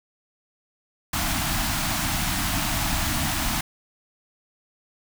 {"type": "band-stop noise", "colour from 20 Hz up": "pink", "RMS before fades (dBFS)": -25, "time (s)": [1.13, 3.61], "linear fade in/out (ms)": 5, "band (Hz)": [330, 630], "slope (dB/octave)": 96, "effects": []}